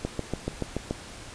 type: click train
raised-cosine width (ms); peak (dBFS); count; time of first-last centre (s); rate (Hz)
2; -14; 7; 0.05-0.91; 6.98
effects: pink hiss -43 dBFS RMS until 1.34 s + resampled to 22050 Hz